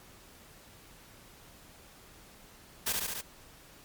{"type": "noise with echo", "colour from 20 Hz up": "white", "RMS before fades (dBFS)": -30, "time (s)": [2.86, 2.93], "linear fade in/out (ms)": 10, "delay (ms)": 71, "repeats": 4, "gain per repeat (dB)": -2, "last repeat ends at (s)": 3.214, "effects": ["pink hiss -55 dBFS RMS until 3.84 s", "MP3 96 kbps"]}